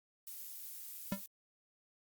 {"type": "noise", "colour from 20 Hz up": "violet", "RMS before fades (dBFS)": -47, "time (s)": [0.27, 1.26], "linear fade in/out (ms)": 0}
{"type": "tone with exponential decay", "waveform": "square", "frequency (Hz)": 196, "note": "G3", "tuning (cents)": 0, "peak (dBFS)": -31, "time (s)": [1.12, 1.22], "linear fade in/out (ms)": 2, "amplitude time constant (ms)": 21}
{"effects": ["Opus 48 kbps"]}